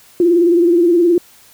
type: tone with vibrato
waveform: sine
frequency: 344.6 Hz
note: F4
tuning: 23 cents flat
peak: -8 dBFS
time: 0.2-1.18 s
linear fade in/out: 2 ms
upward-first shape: sine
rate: 19 Hz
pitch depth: 68 cents each way
effects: white hiss -46 dBFS RMS until 1.53 s